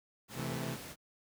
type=noise; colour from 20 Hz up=pink; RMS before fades=-46 dBFS; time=0.28-0.96 s; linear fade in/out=50 ms
type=chord; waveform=sawtooth; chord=A minor; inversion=first; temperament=equal; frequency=130.81 / 164.81 / 220 Hz; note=C3 / E3 / A3; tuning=0 / 0 / 0 cents; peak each=-35 / -37 / -38 dBFS; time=0.34-0.78 s; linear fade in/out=50 ms
effects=high-pass 80 Hz 12 dB/octave